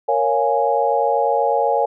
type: chord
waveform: sine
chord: Bb minor seventh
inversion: none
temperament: equal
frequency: 466.2 / 554.4 / 698.5 / 830.6 Hz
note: Bb4 / Db5 / F5 / Ab5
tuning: 0 / 0 / 0 / 0 cents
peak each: -21 / -20 / -22 / -19 dBFS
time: 0.08-1.86 s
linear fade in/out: 10 ms
effects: none